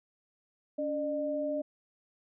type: tone pair together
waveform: sine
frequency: 283.8 / 603 Hz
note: C#4 / D5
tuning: +41 / +46 cents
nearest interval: octave + minor second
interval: 1305 cents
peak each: -35 / -31 dBFS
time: 0.78-1.62 s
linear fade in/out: 10 ms
effects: none